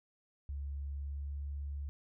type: tone with pitch glide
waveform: sine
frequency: 70.4 to 71.14 Hz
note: C#2 to C#2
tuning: +27 to +45 cents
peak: -37 dBFS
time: 0.49-1.89 s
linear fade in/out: 0 ms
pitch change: +18 cents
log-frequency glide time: 0.92-1.38 s
effects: none